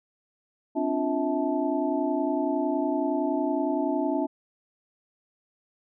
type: tone cluster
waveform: sine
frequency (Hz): 261 / 291.8 / 349.7 / 650 / 872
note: C4 / D4 / F4 / E5 / A5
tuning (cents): -4 / -11 / +2 / -24 / -16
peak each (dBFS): -31 / -27 / -31 / -30 / -33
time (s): 0.75-4.27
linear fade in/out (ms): 20
effects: none